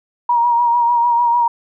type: tone with vibrato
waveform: sine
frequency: 950 Hz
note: A#5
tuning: 33 cents sharp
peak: -11 dBFS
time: 0.29-1.48 s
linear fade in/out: 5 ms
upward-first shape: sine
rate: 6.7 Hz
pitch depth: 33 cents each way
effects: none